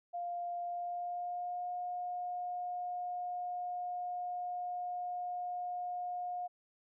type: tone with pitch glide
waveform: sine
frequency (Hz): 700 to 715.9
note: F5 to F5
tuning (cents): +4 to +43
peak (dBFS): -36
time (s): 0.13-6.48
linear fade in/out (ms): 20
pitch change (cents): +39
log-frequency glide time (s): 0.63-1.71
effects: none